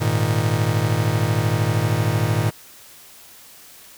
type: chord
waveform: 45% pulse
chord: Ab suspended second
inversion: none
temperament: just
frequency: 103.83 / 116.8 / 155.74 Hz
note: Ab2 / Bb2 / Eb3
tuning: 0 / +4 / +2 cents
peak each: -22 / -21 / -24 dBFS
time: 0-2.51 s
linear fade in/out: 20 ms
effects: white hiss -45 dBFS RMS until 3.97 s